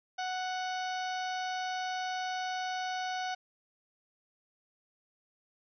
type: harmonic tone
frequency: 740 Hz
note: F#5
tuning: in tune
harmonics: 1 / 2 / 3 / 4 / 5 / 6 / 7 / 8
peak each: -34 / -40 / -46 / -46 / -48 / -49 / -52 / -50 dBFS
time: 0.18-3.35 s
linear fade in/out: 10 ms
effects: none